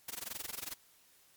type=noise with amplitude modulation; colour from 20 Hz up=white; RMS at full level=-39 dBFS; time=0.08-0.75 s; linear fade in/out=5 ms; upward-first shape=sine; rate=22.2 Hz; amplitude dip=100%; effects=white hiss -65 dBFS RMS until 1.36 s + MP3 96 kbps